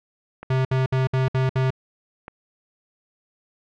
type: clicks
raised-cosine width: 0.5 ms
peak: -21 dBFS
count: 2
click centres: 0.43 / 2.281 s
type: tone bursts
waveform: square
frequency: 130.81 Hz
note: C3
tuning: in tune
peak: -19 dBFS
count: 6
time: 0.5-1.705 s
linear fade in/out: 5 ms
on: 150 ms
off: 61 ms
effects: low-pass 3000 Hz 12 dB/octave